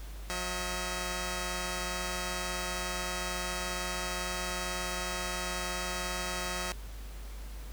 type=tone pair together; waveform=5% pulse; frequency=180.26 / 642 Hz; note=F#3 / E5; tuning=-45 / -46 cents; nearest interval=octave + minor seventh; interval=2199 cents; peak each=-25 dBFS; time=0.3-6.72 s; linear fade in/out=0 ms; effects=added 50 Hz sine -40 dBFS peak until 7.72 s + pink hiss -52 dBFS RMS until 7.72 s